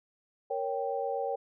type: chord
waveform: sine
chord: G diminished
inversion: first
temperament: equal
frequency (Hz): 466.2 / 554.4 / 784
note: Bb4 / Db5 / G5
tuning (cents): 0 / 0 / 0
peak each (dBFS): -34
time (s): 0.5-1.36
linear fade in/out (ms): 10
effects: none